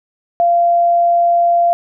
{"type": "tone", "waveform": "sine", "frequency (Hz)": 690, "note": "F5", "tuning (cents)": -21, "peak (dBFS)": -9, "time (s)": [0.4, 1.73], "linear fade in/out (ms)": 0, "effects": []}